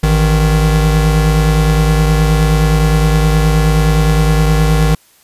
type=tone pair together; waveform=square; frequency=54.83 / 154.9 Hz; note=A1 / D#3; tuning=-5 / -7 cents; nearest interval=octave + tritone; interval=1798 cents; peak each=-12 dBFS; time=0.03-4.95 s; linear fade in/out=5 ms; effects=white hiss -49 dBFS RMS until 5.23 s + resampled to 32000 Hz